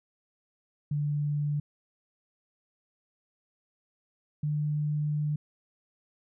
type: tone pair in turn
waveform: sine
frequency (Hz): 146.83 / 149.4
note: D3 / D3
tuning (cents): 0 / +30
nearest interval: unison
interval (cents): 30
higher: second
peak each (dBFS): -26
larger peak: neither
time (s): 0.91-1.6 / 4.43-5.36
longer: second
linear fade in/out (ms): 5
effects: none